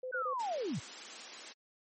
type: tone bursts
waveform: sine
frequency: 511 Hz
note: C5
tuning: 41 cents flat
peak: -37 dBFS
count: 3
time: 0.03-0.336 s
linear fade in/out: 5 ms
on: 84 ms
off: 27 ms
type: linear sweep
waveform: sine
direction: down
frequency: 1532 to 92.5 Hz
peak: -33 dBFS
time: 0.12-0.8 s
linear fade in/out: 20 ms
type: high-pass noise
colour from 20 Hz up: white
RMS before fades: -46 dBFS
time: 0.39-1.53 s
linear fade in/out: 10 ms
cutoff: 210 Hz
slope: 48 dB/octave
effects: MP3 32 kbps